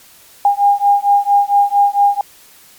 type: beating tone pair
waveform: sine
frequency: 807 / 811.4 Hz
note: G#5 / G#5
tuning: -50 / -41 cents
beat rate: 4.4 Hz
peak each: -12 dBFS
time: 0.45-2.21 s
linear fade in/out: 2 ms
effects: white hiss -44 dBFS RMS until 2.78 s + MP3 96 kbps